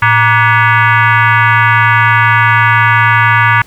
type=tone with frequency modulation; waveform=sine; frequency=113 Hz; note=A2; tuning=47 cents sharp; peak=-5 dBFS; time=0.02-3.62 s; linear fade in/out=5 ms; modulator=528 Hz; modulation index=3.8; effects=pink hiss -41 dBFS RMS until 3.66 s